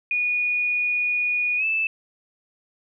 sine tone with pitch glide, 2456 to 2632 Hz, D#7 to E7, -23 to -3 cents, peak -20 dBFS, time 0.11-1.87 s, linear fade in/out 2 ms, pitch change +120 cents, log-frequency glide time 1.57-1.65 s, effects none

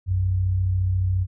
sine tone pair together, 58.52 / 92.9 Hz, A#1 / F#2, +7 / +7 cents, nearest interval minor sixth, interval 800 cents, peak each -29 / -19 dBFS, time 0.06-1.27 s, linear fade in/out 50 ms, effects none

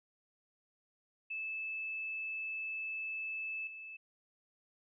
sine tone with level steps, 2620 Hz, E7, 11 cents flat, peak -37 / -45 dBFS, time 1.3-3.97 s, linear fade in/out 10 ms, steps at 3.67 s, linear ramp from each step 2 ms, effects none

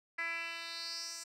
10% pulse tone with band-pass filter sweep, 333.9 Hz, E4, 22 cents sharp, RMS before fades -41 dBFS, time 0.18-1.24 s, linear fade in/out 10 ms, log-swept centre 2000 to 7000 Hz, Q 4.3, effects none

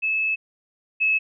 sine tone pair in turn, 2603 / 2591 Hz, E7 / E7, -22 / -30 cents, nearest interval unison, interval 8 cents, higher first, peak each -20 / -17 dBFS, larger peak second, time 0.02-0.36 / 1-1.19 s, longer first, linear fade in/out 20 ms, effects none

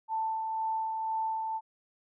sine tone with tremolo, 886 Hz, A5, 12 cents sharp, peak -28 dBFS, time 0.08-1.61 s, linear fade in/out 50 ms, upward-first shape sine, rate 2 Hz, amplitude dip 30%, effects none

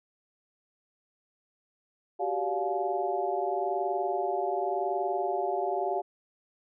sine tone cluster, 374.6 / 395.5 / 576 / 706 / 854 Hz, F#4 / G4 / D5 / F5 / G#5, +21 / +15 / -34 / +19 / +48 cents, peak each -35 / -33 / -36 / -30 / -36 dBFS, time 2.19-6.02 s, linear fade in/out 20 ms, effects none

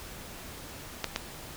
clicks, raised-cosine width 0.2 ms, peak -11 dBFS, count 2, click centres 1.043 / 1.161 s, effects pink hiss -44 dBFS RMS until 1.56 s

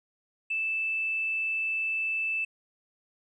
triangle tone, 2637 Hz, E7, in tune, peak -23 dBFS, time 0.5-2.45 s, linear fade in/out 10 ms, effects tanh soft clip ceiling -25 dBFS + resampled to 24000 Hz

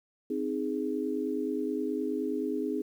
sine chord, Ab major, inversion first, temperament equal, 261.6 / 311.1 / 415.3 Hz, C4 / Eb4 / Ab4, 0 / 0 / 0 cents, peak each -33 dBFS, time 0.3-2.82 s, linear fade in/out 5 ms, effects 10-bit

